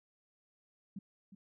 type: tone with echo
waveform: sine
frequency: 196 Hz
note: G3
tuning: in tune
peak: -40 dBFS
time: 0.96-0.99 s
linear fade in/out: 5 ms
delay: 360 ms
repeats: 1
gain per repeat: -11 dB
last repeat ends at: 1.35 s
effects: none